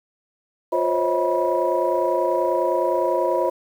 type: tone cluster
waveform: sine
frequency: 354 / 520 / 550 / 639 / 973 Hz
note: F4 / C5 / C#5 / D#5 / B5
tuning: +23 / -11 / -14 / +46 / -26 cents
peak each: -24 dBFS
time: 0.72-3.5 s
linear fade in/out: 10 ms
effects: tanh soft clip ceiling -8 dBFS + 8-bit